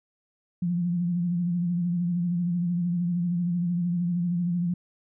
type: tone with vibrato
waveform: sine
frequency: 174.5 Hz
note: F3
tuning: 1 cent flat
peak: -23 dBFS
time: 0.62-4.74 s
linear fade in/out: 5 ms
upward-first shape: sine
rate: 13 Hz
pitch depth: 49 cents each way
effects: none